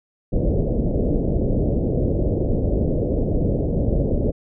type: low-pass noise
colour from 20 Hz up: pink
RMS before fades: -20 dBFS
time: 0.32-4.32 s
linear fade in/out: 20 ms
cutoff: 590 Hz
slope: 48 dB/octave
effects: none